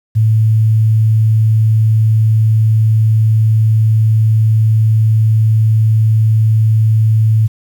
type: tone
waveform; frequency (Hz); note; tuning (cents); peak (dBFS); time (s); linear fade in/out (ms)
sine; 110; A2; 0; -7; 0.15-7.48; 20
effects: 7-bit